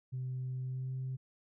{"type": "tone with pitch glide", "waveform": "sine", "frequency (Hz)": [128.5, 130.37], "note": ["C3", "C3"], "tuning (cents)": [-31, -6], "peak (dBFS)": -34, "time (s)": [0.12, 1.17], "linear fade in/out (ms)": 20, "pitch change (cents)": 25, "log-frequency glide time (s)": [0.62, 0.92], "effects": ["tanh soft clip ceiling -32 dBFS"]}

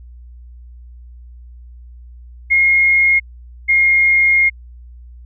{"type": "tone pair in turn", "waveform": "sine", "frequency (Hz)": [2147, 2138], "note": ["C7", "C7"], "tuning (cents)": [44, 37], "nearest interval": "unison", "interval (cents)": 7, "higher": "first", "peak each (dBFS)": [-9, -9], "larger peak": "neither", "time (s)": [[2.5, 3.2], [3.68, 4.5]], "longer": "second", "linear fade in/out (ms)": 20, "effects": ["added 60 Hz sine -35 dBFS peak until 5.25 s"]}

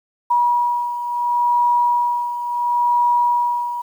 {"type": "beating tone pair", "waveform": "sine", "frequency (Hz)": [963, 963.72], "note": ["B5", "B5"], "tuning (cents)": [-44, -43], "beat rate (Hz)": 0.72, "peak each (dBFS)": [-16, -22], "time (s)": [0.3, 3.82], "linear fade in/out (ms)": 10, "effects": ["8-bit"]}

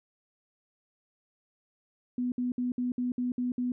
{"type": "tone bursts", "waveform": "sine", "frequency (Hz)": 247.5, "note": "B3", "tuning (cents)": 4, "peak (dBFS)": -27, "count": 8, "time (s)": [2.18, 3.72], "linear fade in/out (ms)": 2, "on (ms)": 140, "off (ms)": 60, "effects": []}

